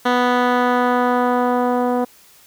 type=tone with low-pass filter sweep; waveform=10% pulse; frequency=246.9 Hz; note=B3; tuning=in tune; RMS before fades=-17 dBFS; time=0.05-2.05 s; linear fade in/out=10 ms; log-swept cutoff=3100 to 660 Hz; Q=0.83; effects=white hiss -49 dBFS RMS until 2.46 s